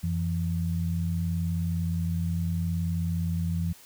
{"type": "tone pair together", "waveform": "sine", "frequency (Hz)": [89.3, 168.58], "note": ["F2", "E3"], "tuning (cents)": [39, 39], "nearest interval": "major seventh", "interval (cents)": 1100, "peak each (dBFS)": [-28, -28], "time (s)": [0.03, 3.73], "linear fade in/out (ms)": 10, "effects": ["white hiss -52 dBFS RMS until 3.85 s"]}